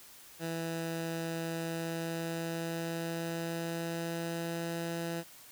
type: tone with pitch glide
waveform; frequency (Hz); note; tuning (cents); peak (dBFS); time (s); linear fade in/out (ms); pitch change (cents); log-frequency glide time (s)
15% pulse; 165 to 167.88; E3 to E3; +2 to +32; -28; 0.39-5.24; 50; +30; 1.47-4.75
effects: white hiss -54 dBFS RMS until 5.51 s